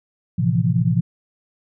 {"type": "chord", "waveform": "sine", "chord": "F major seventh", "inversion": "first", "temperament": "equal with one note detuned", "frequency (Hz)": [112.51, 130.81, 164.81, 174.61], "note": ["A2", "C3", "E3", "F3"], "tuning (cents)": [39, 0, 0, 0], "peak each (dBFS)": -21, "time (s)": [0.38, 1.01], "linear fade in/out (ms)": 10, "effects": []}